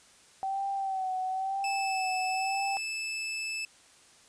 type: tone with vibrato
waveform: sine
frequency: 767 Hz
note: G5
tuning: 38 cents flat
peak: -29 dBFS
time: 0.43-2.77 s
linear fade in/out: 0 ms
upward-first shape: sine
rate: 1 Hz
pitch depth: 48 cents each way
type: tone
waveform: sawtooth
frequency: 2624 Hz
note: E7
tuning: 9 cents flat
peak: -29 dBFS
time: 1.64-3.65 s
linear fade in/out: 2 ms
effects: white hiss -58 dBFS RMS until 4.28 s + resampled to 22050 Hz